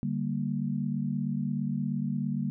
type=chord; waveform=sine; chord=G minor; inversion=second; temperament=equal; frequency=146.83 / 196 / 233.1 Hz; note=D3 / G3 / Bb3; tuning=0 / 0 / 0 cents; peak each=-32 dBFS; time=0.03-2.5 s; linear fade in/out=0 ms; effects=none